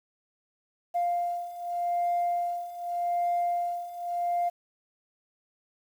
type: beating tone pair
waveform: sine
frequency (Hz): 698.5 / 699.34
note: F5 / F5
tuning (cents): 0 / +2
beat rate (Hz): 0.84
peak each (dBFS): -30 / -27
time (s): 0.94-4.5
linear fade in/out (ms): 20
effects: tanh soft clip ceiling -21 dBFS + 9-bit

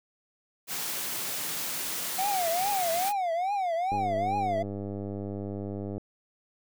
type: high-pass noise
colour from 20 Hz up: white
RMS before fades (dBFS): -33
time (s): 0.67-3.13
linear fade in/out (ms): 50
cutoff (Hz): 110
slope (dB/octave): 96
type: tone with vibrato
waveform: triangle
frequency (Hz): 735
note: F#5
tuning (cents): -12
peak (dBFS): -24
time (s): 2.18-4.63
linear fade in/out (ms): 10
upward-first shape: triangle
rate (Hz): 2.4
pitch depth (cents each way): 220
type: click train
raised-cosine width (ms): 2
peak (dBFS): -23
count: 207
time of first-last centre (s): 3.92-5.98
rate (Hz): 100
effects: none

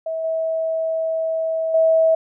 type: tone with level steps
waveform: sine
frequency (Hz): 647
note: E5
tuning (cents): -32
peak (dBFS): -22 / -19 / -12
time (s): 0.06-2.15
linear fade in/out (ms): 5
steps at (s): 0.24 / 1.74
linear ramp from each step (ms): 5
effects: none

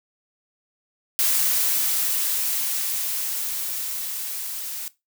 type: noise with level ramp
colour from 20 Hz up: blue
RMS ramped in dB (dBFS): -20 to -32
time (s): 1.19-4.88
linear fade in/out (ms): 0
effects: noise-tail reverb RT60 0.2 s tail -17 dB re dry

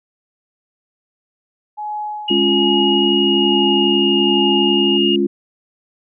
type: tone with tremolo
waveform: sine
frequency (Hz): 843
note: G#5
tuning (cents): +26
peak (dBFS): -21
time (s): 1.77-4.98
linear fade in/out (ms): 20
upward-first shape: sine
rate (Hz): 1.2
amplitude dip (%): 65
type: tone with pitch glide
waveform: sine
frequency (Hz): 2878 to 2847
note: F#7 to F7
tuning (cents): -49 to +33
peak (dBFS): -16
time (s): 2.28-5.16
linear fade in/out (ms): 5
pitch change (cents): -18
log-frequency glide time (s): 3.1-4.17
type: chord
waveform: sine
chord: Db major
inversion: second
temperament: equal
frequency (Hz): 207.7 / 277.2 / 349.2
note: Ab3 / Db4 / F4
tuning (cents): 0 / 0 / 0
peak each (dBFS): -19 / -19 / -16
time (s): 2.3-5.27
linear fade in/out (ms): 10
effects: none

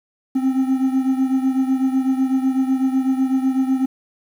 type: beating tone pair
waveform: triangle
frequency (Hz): 261.6 / 269.6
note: C4 / C#4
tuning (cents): 0 / -48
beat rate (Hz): 8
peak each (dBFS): -15 / -20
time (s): 0.35-3.86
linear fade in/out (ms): 10
effects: 8-bit

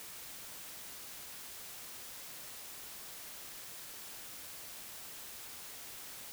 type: silence
effects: white hiss -48 dBFS RMS until 6.32 s

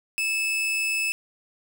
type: tone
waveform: 40% pulse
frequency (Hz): 2613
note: E7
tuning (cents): -16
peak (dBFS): -22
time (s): 0.18-1.12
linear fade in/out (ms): 0
effects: none

